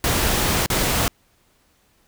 pink noise with dropouts, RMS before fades -20 dBFS, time 0.04-1.08 s, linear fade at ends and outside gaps 1 ms, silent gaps 0.661-0.701 s, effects pink hiss -61 dBFS RMS until 2.07 s

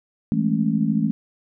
sine chord, A major seventh, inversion second, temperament just, 165 / 206.2 / 220 / 275 Hz, E3 / G#3 / A3 / C#4, +2 / -12 / 0 / -14 cents, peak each -24 / -24 / -21 / -26 dBFS, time 0.32-1.11 s, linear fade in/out 0 ms, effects none

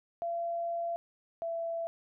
sine tone pair in turn, 681 / 668.1 Hz, F5 / E5, -44 / +23 cents, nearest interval unison, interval 33 cents, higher first, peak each -31 / -32 dBFS, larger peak first, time 0.22-0.96 / 1.42-1.87 s, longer first, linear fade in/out 0 ms, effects none

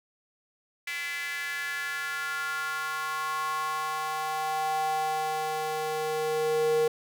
square tone with high-pass filter sweep, 155.56 Hz, D#3, in tune, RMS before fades -30 dBFS, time 0.87-6.88 s, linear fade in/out 5 ms, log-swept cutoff 2100 to 460 Hz, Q 4.7, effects none

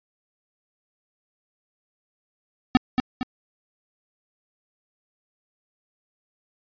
square tone with echo, 253.7 Hz, B3, 47 cents sharp, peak -12 dBFS, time 2.75-2.77 s, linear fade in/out 0 ms, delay 230 ms, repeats 2, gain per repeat -6 dB, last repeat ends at 3.23 s, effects resampled to 11025 Hz

